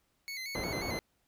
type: tone with vibrato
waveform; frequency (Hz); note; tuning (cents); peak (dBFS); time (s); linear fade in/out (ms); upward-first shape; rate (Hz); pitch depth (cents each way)
25% pulse; 2133; C7; +33; -34; 0.28-0.99; 0; square; 5.6; 63
type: low-pass noise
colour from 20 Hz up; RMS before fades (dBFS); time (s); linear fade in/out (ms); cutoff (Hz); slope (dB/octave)
white; -37; 0.55-0.99; 2; 630; 12
effects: pink hiss -75 dBFS RMS until 1.27 s